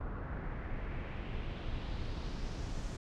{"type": "noise with low-pass filter sweep", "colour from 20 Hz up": "brown", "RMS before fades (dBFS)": -39, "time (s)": [0, 2.97], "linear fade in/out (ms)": 10, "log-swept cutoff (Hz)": [1300, 7100], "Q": 2.1, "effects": []}